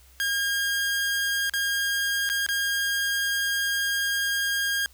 sawtooth tone with dropouts, 1619 Hz, G#6, 45 cents flat, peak -20 dBFS, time 0.2-4.86 s, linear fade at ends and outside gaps 0 ms, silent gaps 1.496-1.537 / 2.291-2.299 / 2.464-2.488 s, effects added 64 Hz sine -53 dBFS peak until 4.93 s + white hiss -57 dBFS RMS until 4.93 s

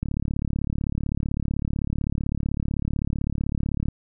click train, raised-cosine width 5 ms, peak -13 dBFS, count 139, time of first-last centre 0.03-3.885 s, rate 35.8 Hz, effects none

